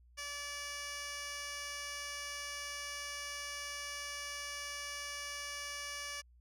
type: tone with band-pass filter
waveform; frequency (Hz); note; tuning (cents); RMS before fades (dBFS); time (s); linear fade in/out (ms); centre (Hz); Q
15% pulse; 577; D5; -31; -43; 0.17-6.22; 20; 4900; 0.97
effects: added 60 Hz sine -60 dBFS peak until 6.4 s